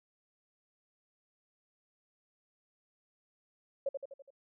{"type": "tone with echo", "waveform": "sine", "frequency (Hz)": 550, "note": "C#5", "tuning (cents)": -14, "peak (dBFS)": -29, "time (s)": [3.86, 3.89], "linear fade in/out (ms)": 5, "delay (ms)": 83, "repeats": 5, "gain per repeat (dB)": -5, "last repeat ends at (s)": 4.305, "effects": []}